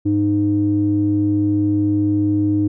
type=tone with low-pass filter; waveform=square; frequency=102.3 Hz; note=G#2; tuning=26 cents flat; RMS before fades=-17 dBFS; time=0.05-2.68 s; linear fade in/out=10 ms; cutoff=300 Hz; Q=6.9; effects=none